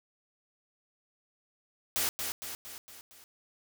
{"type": "noise with echo", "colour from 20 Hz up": "white", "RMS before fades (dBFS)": -30, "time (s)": [1.96, 2.09], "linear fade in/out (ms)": 0, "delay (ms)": 230, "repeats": 5, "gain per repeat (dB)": -5, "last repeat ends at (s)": 3.24, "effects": []}